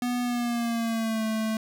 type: tone with pitch glide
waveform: square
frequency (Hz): 245.2 to 219.7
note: B3 to A3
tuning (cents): -12 to -2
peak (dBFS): -26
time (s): 0.02-1.57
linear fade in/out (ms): 2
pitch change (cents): -190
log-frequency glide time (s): 0.22-1.24
effects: none